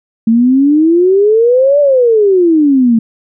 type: exponential two-way sweep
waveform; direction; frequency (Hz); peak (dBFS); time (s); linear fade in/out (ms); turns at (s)
sine; up then down; 221.2 to 589 to 221.2; -5; 0.27-2.99; 5; 1.8
effects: none